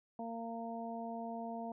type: harmonic tone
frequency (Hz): 230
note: A#3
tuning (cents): -23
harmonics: 1 / 2 / 3 / 4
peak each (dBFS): -43 / -49 / -43 / -49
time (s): 0.19-1.72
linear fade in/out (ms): 2
effects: none